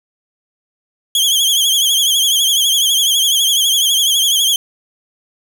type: tone with vibrato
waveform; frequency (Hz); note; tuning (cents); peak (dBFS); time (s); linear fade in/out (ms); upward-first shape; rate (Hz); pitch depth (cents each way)
sawtooth; 3243; G#7; -42; -8; 1.15-4.56; 2; triangle; 12; 97
effects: none